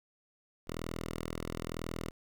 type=tone; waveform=5% pulse; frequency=41 Hz; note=E1; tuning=9 cents flat; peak=-26 dBFS; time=0.67-2.11 s; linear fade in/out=10 ms; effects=none